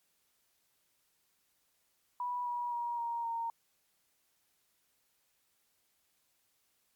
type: tone with pitch steps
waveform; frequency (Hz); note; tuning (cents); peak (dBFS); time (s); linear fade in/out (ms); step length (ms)
sine; 980 / 965.4 / 951 / 936.8 / 922.9; B5 / B5 / A#5 / A#5 / A#5; -14 / -40 / +34 / +8 / -18; -33; 2.2-3.5; 2; 260
effects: white hiss -75 dBFS RMS until 6.95 s + MP3 96 kbps